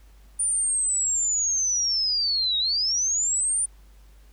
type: linear two-way sweep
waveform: sine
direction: down then up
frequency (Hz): 9350 to 3751 to 9350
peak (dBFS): -21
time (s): 0.39-3.66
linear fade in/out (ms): 10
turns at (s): 2.58
effects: added 50 Hz sine -48 dBFS peak until 4.32 s + pink hiss -61 dBFS RMS until 4.32 s